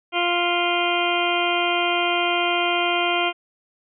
harmonic tone, 349.2 Hz, F4, in tune, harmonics 1 / 2 / 3 / 4 / 6 / 7 / 8 / 9, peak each -26 / -24 / -28 / -28 / -29 / -27 / -29 / -28 dBFS, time 0.12-3.33 s, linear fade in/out 50 ms, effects none

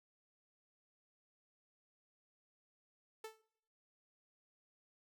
sawtooth tone with exponential decay, 440 Hz, A4, in tune, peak -39 dBFS, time 3.24-3.42 s, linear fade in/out 5 ms, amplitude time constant 38 ms, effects noise-tail reverb RT60 0.7 s tail -22 dB re dry

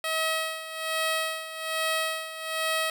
10% pulse tone with tremolo, 640 Hz, D#5, 49 cents sharp, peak -16 dBFS, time 0.04-2.9 s, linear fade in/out 2 ms, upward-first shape sine, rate 1.2 Hz, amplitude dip 75%, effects none

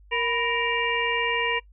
harmonic tone with a mistuned harmonic, 466.9 Hz, A#4, 3 cents sharp, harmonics 1 / 2 / 4 / 5 / 6, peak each -29 / -29 / -29 / -29 / -29 dBFS, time 0.11-1.6 s, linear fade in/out 20 ms, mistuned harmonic 2, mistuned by +93 cents, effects noise-tail reverb RT60 0.1 s tail -22 dB re dry + added 50 Hz sine -49 dBFS peak until 1.72 s

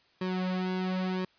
sawtooth tone with flanger, 185 Hz, F#3, in tune, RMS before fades -31 dBFS, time 0.21-1.25 s, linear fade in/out 5 ms, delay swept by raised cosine 1.4 to 3.8 ms, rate 0.96 Hz, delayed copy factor -0.9, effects white hiss -65 dBFS RMS until 1.38 s + resampled to 11025 Hz

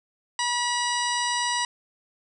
harmonic tone, 968 Hz, B5, 35 cents flat, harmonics 1 / 2 / 3 / 4 / 5 / 6 / 8 / 9, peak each -27 / -30 / -32 / -33 / -34 / -35 / -36 / -37 dBFS, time 0.39-1.65 s, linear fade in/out 2 ms, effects none

